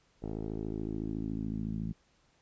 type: tone with low-pass filter sweep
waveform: 10% pulse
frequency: 53.9 Hz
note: A1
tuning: 35 cents flat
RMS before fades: -36 dBFS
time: 0.22-1.93 s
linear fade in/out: 10 ms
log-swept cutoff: 520 to 190 Hz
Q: 2.7
effects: pink hiss -69 dBFS RMS until 2.41 s + resampled to 16000 Hz